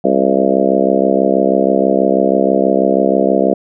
harmonic tone with a mistuned harmonic, 66.2 Hz, C2, 21 cents sharp, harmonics 3 / 4 / 5 / 6 / 7 / 8 / 9 / 10, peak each -18 / -18 / -18 / -18 / -18 / -18 / -18 / -18 dBFS, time 0.04-3.54 s, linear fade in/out 5 ms, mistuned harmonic 10, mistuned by +24 cents, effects none

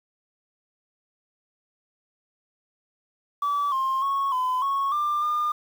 sine tone with pitch steps, 1151 / 1060 / 1102 / 1014 / 1103 / 1190 / 1208 Hz, D6 / C6 / C#6 / B5 / C#6 / D6 / D6, -35 / +22 / -11 / +45 / -9 / +22 / +48 cents, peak -20 dBFS, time 3.42-5.52 s, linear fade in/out 5 ms, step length 300 ms, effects tanh soft clip ceiling -20 dBFS + 8-bit

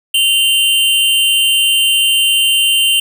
square tone pair together, 2794 / 3089 Hz, F7 / G7, 0 / -26 cents, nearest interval major second, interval 174 cents, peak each -13 dBFS, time 0.14-3 s, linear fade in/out 5 ms, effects none

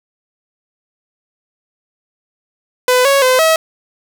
sawtooth tone with pitch steps, 502 / 554 / 512 / 643 Hz, B4 / C#5 / C5 / E5, +28 / -1 / -38 / -43 cents, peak -5 dBFS, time 2.88-3.56 s, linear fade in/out 2 ms, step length 170 ms, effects none

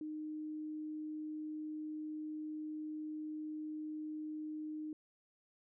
sine tone, 307.4 Hz, D#4, 21 cents flat, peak -40 dBFS, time 0.01-4.93 s, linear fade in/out 2 ms, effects none

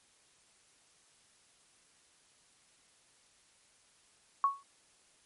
sine tone with exponential decay, 1108.7 Hz, C#6, in tune, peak -21 dBFS, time 4.44-4.63 s, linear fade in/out 1 ms, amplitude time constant 41 ms, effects white hiss -66 dBFS RMS until 5.25 s + MP3 48 kbps

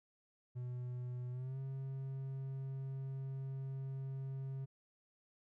triangle tone with pitch glide, 124 to 134.44 Hz, B2 to C3, +7 to +47 cents, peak -38 dBFS, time 0.55-4.66 s, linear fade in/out 20 ms, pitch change +140 cents, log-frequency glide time 1.31-1.58 s, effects none

